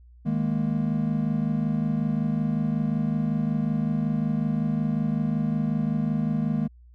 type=chord; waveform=triangle; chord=D# suspended fourth; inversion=none; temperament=equal; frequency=155.56 / 207.7 / 233.1 Hz; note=D#3 / G#3 / A#3; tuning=0 / 0 / 0 cents; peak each=-25 dBFS; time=0.25-6.68 s; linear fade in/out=20 ms; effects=added 60 Hz sine -48 dBFS peak until 6.94 s